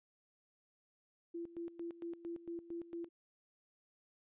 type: tone with tremolo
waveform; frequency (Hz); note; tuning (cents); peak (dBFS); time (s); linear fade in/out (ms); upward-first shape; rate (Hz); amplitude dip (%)
sine; 339.2; E4; +50; -40; 1.34-3.09; 10; square; 4.4; 80
effects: resampled to 8000 Hz